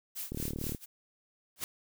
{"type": "noise with tremolo", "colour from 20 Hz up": "blue", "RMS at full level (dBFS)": -38, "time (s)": [0.15, 0.86], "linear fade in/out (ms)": 20, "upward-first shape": "sine", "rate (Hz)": 4.3, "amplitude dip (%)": 95}
{"type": "click train", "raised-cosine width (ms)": 3, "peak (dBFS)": -24, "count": 17, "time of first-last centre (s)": [0.32, 0.748], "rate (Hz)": 37.4}
{"type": "noise with exponential growth", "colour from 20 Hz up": "white", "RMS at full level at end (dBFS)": -31, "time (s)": [1.56, 1.64], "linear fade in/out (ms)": 1, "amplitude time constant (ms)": 17}
{"effects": []}